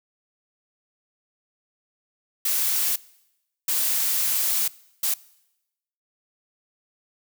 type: noise bursts at uneven times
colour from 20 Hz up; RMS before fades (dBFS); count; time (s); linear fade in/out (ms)
blue; -23; 3; 2.45-2.96 / 3.68-4.68 / 5.03-5.14; 5
effects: noise-tail reverb RT60 0.9 s tail -22 dB re dry